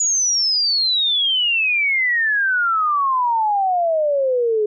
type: exponential sweep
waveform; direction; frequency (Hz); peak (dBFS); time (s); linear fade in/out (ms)
sine; down; 6930 to 415.3; -15; 0-4.66; 5
effects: none